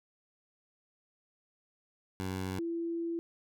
15% pulse / sine tone pair in turn, 93.8 / 335.9 Hz, F#2 / E4, +24 / +33 cents, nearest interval octave + minor seventh, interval 2209 cents, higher second, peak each -28 / -32 dBFS, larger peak first, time 2.2-2.59 / 2.59-3.19 s, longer second, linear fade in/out 0 ms, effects none

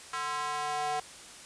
square tone with high-pass filter sweep, 148.8 Hz, D3, 23 cents sharp, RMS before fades -33 dBFS, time 0.13-1 s, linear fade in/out 5 ms, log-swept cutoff 1200 to 690 Hz, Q 3.1, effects white hiss -48 dBFS RMS until 1.45 s + resampled to 22050 Hz

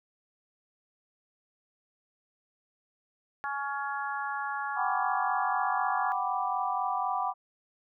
harmonic tone, 280 Hz, C#4, 18 cents sharp, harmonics 3 / 4 / 5 / 6, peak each -35 / -36 / -37 / -38 dBFS, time 3.44-6.12 s, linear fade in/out 0 ms
sine chord, G major seventh, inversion third, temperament equal, 740 / 784 / 987.8 / 1174.7 Hz, F#5 / G5 / B5 / D6, 0 / 0 / 0 / 0 cents, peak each -33 dBFS, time 4.75-7.34 s, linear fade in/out 50 ms
effects none

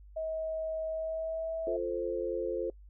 sine tone with pitch glide, 638 to 651.4 Hz, D#5 to E5, +43 to -21 cents, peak -32 dBFS, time 0.16-1.77 s, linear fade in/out 10 ms, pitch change +36 cents, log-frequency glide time 0.88-1.54 s
sine chord, F major, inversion none, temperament equal, 349.2 / 440 / 523.3 Hz, F4 / A4 / C5, 0 / 0 / 0 cents, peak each -35 dBFS, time 1.67-2.7 s, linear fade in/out 2 ms
effects noise-tail reverb RT60 0.1 s tail -24 dB re dry + added 50 Hz sine -50 dBFS peak until 2.89 s

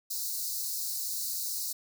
white high-pass noise, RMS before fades -34 dBFS, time 0.1-1.73 s, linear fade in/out 10 ms, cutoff 4000 Hz, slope 96 dB/octave, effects none

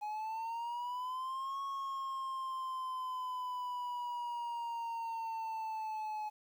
triangle linear two-way sweep, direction up then down, 835 to 1100 to 849 Hz, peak -35 dBFS, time 0.01-6.3 s, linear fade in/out 20 ms, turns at 1.61 s, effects 11-bit

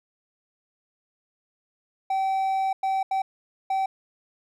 triangle tone bursts at uneven times, 770 Hz, G5, 31 cents flat, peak -20 dBFS, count 4, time 2.1-2.73 / 2.83-3.03 / 3.11-3.22 / 3.7-3.86 s, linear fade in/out 5 ms, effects none

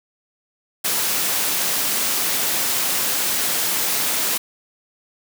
white high-pass noise, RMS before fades -21 dBFS, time 0.84-4.38 s, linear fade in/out 10 ms, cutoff 150 Hz, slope 12 dB/octave, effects none

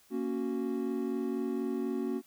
triangle chord, F# major, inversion first, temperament equal, 233.1 / 277.2 / 370 Hz, A#3 / C#4 / F#4, 0 / 0 / 0 cents, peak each -33 dBFS, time 0.1-2.22 s, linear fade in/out 50 ms, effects white hiss -63 dBFS RMS until 2.26 s

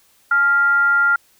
sine tone with frequency modulation, 1396.9 Hz, F6, in tune, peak -12 dBFS, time 0.31-1.16 s, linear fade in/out 5 ms, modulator 549 Hz, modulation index 0.24, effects white hiss -56 dBFS RMS until 1.39 s

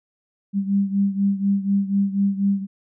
sine beating tone pair, 197.2 / 201.3 Hz, G3 / G3, +11 / +46 cents, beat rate 4.1 Hz, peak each -19 / -23 dBFS, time 0.53-2.67 s, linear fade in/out 50 ms, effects none

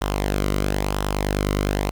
sawtooth tone with flanger, 49.7 Hz, G1, 25 cents sharp, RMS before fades -23 dBFS, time 0.01-1.91 s, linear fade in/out 10 ms, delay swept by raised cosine 0.44 to 1.19 ms, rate 0.99 Hz, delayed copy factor -0.55, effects 8-bit

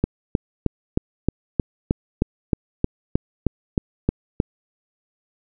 click train, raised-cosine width 3 ms, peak -4 dBFS, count 15, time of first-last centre 0.04-4.401 s, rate 3.21 Hz, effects none

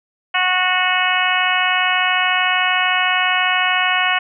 harmonic tone, 366.9 Hz, F#4, 15 cents flat, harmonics 2 / 3 / 4 / 5 / 6 / 7 / 8, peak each -22 / -22 / -22 / -22 / -22 / -22 / -22 dBFS, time 0.34-4.19 s, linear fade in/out 10 ms, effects none

